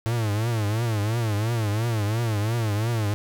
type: tone with vibrato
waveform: 45% pulse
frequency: 110.2 Hz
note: A2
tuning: 3 cents sharp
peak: -22 dBFS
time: 0.06-3.14 s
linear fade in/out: 0 ms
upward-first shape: triangle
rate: 2.9 Hz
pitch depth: 160 cents each way
effects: none